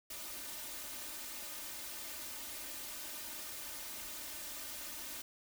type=noise with comb filter; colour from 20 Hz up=white; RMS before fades=-45 dBFS; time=0.1-5.22 s; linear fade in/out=5 ms; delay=3.3 ms; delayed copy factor=+0.85; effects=none